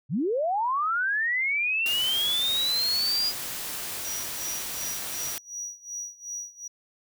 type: linear sweep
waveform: sine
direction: up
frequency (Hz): 112.5 to 4937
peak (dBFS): -23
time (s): 0.09-3.33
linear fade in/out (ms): 50
type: noise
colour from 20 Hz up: white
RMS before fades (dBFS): -34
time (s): 1.86-5.38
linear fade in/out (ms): 0
type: tone with tremolo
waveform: triangle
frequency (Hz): 5800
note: F#8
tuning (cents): -35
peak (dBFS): -30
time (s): 4.04-6.68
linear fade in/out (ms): 10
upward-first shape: sine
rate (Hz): 2.7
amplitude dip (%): 90
effects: none